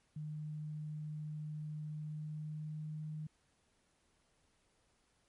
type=tone with pitch glide; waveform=sine; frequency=152.3 to 154.07 Hz; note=D#3 to D#3; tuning=-37 to -17 cents; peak=-40 dBFS; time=0.16-3.27 s; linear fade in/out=5 ms; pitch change=+20 cents; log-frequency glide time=1.88-3.02 s; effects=pink hiss -75 dBFS RMS until 5.28 s + MP3 48 kbps